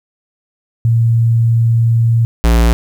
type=tone pair in turn; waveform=sine / square; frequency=115.4 / 57.7 Hz; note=A#2 / A#1; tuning=-17 / -17 cents; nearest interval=octave; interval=1200 cents; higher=first; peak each=-8 dBFS; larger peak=neither; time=0.85-2.25 / 2.44-2.73 s; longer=first; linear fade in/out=0 ms; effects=8-bit